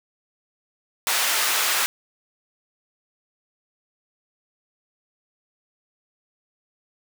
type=high-pass noise; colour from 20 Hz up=pink; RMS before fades=-22 dBFS; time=1.07-1.86 s; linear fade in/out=0 ms; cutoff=1100 Hz; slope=12 dB/octave; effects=none